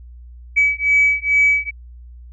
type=beating tone pair; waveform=sine; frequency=2283 / 2285.3 Hz; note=D7 / D7; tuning=-50 / -48 cents; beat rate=2.3 Hz; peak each=-15 dBFS; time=0.56-1.71 s; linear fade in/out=20 ms; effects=tanh soft clip ceiling -5 dBFS + added 60 Hz sine -36 dBFS peak until 2.32 s